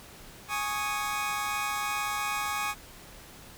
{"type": "chord", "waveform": "25% pulse", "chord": "Ab suspended fourth", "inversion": "none", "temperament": "equal", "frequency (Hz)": [830.6, 1108.7, 1244.5], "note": ["Ab5", "Db6", "Eb6"], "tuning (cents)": [0, 0, 0], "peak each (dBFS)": -30, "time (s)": [0.48, 2.75], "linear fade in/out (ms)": 50, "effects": ["pink hiss -49 dBFS RMS until 3.57 s"]}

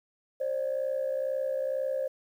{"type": "tone pair together", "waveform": "sine", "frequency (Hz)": [532, 594.1], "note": ["C5", "D5"], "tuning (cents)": [29, 20], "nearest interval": "major second", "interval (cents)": 191, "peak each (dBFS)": [-28, -32], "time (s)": [0.4, 2.08], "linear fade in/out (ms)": 10, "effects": ["tanh soft clip ceiling -22 dBFS", "10-bit"]}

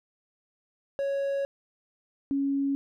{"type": "tone pair in turn", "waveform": ["triangle", "sine"], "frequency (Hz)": [554.4, 277.2], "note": ["C#5", "C#4"], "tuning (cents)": [0, 0], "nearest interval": "octave", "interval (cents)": 1200, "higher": "first", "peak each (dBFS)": -24, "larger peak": "neither", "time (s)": [[0.99, 1.45], [2.31, 2.75]], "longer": "first", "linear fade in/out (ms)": 0, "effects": []}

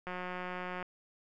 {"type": "click train", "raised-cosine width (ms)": 0.5, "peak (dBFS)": -25, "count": 138, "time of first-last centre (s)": [0.07, 0.827], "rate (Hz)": 181, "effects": []}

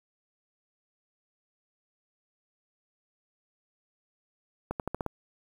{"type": "accelerating click train", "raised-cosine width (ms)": 1, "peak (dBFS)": -17, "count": 6, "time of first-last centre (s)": [4.71, 5.063], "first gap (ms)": 88, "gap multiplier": 0.89, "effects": ["8-bit"]}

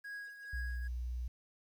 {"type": "tone with tremolo", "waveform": "triangle", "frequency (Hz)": 1651, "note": "G#6", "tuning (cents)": -11, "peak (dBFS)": -39, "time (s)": [0.04, 0.88], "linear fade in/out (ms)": 10, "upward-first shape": "triangle", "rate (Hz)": 2.3, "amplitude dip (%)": 70}
{"type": "tone", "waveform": "sine", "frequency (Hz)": 60.9, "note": "B1", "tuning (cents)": -24, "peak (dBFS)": -36, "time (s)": [0.53, 1.28], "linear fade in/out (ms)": 5}
{"effects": ["11-bit"]}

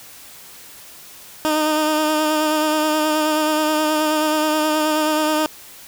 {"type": "tone with vibrato", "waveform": "15% pulse", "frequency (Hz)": 307.8, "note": "D#4", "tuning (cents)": -19, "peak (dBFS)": -10, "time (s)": [1.45, 5.46], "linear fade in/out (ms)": 0, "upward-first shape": "sine", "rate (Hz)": 9.4, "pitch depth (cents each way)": 24, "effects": ["white hiss -41 dBFS RMS until 5.87 s"]}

